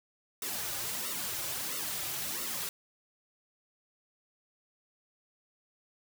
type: noise with flanger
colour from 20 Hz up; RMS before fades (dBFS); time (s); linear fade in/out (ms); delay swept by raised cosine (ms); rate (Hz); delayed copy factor
white; -36; 0.42-2.69; 2; 1.2 to 4.5; 1.5; -0.75
effects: none